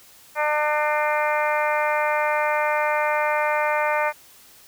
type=harmonic tone; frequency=300 Hz; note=D4; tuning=37 cents sharp; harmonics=2 / 3 / 4 / 5 / 6 / 7 / 8; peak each=-24 / -24 / -28 / -29 / -31 / -29 / -31 dBFS; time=0.35-4.13 s; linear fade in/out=50 ms; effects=white hiss -50 dBFS RMS until 4.67 s